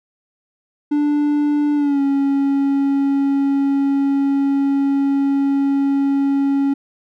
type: tone with pitch glide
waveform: triangle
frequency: 293.7 to 277.2 Hz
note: D4 to C#4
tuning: 0 to 0 cents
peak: -12 dBFS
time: 0.91-6.74 s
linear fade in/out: 10 ms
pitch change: -100 cents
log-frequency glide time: 1.75-2.01 s
effects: none